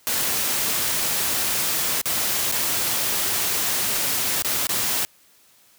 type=noise with dropouts; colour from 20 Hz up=white; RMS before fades=-23 dBFS; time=0.07-5.05 s; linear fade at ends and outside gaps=0 ms; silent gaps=2.014-2.057 / 2.515-2.523 / 4.422-4.447 / 4.669-4.692 s; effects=white hiss -56 dBFS RMS until 5.78 s + high-pass 60 Hz 12 dB/octave